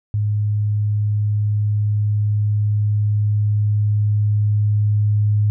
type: tone with level ramp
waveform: sine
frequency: 104.7 Hz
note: G#2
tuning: 15 cents sharp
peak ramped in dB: -16 to -13 dBFS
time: 0.14-5.5 s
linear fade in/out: 0 ms
effects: none